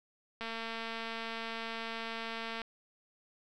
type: click train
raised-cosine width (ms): 0.3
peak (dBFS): -24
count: 502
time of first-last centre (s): 0.41-2.617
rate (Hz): 227
effects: none